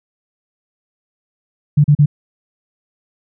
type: tone bursts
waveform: sine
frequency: 146.83 Hz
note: D3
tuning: in tune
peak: -6 dBFS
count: 3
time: 1.77-2.06 s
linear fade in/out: 10 ms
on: 72 ms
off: 37 ms
effects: none